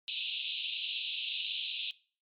pink band-pass noise, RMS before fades -37 dBFS, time 0.08-1.91 s, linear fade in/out 0 ms, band 2600 to 3900 Hz, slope 96 dB/octave, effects noise-tail reverb RT60 0.4 s tail -20 dB re dry + MP3 96 kbps

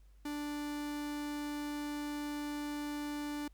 45% pulse tone, 293.7 Hz, D4, in tune, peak -37 dBFS, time 0.25-3.48 s, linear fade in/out 5 ms, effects added 50 Hz sine -57 dBFS peak until 3.53 s + pink hiss -75 dBFS RMS until 3.53 s

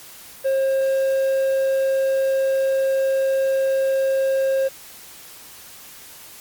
triangle tone, 536 Hz, C5, 42 cents sharp, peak -15 dBFS, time 0.44-4.69 s, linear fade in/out 20 ms, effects white hiss -42 dBFS RMS until 6.4 s + Opus 48 kbps

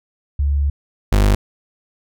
sine / 35% pulse tone pair in turn, 71.1 / 50.39 Hz, C#2 / G1, +45 / +48 cents, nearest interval tritone, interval 597 cents, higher first, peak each -14 / -9 dBFS, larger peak second, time 0.39-0.7 / 1.12-1.35 s, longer first, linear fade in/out 5 ms, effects none

